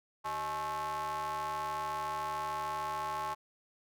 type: ring-modulated tone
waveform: square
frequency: 116.9 Hz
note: A#2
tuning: 5 cents sharp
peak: -32 dBFS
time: 0.24-3.35 s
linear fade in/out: 20 ms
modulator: 972 Hz
effects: none